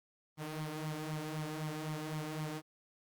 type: tone with flanger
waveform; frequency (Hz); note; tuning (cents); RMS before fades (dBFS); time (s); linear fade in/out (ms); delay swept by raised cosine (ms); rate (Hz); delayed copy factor
sawtooth; 154.5; D#3; -12; -40; 0.37-2.62; 50; 0.9 to 4.1; 3.9; +0.6
effects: Opus 32 kbps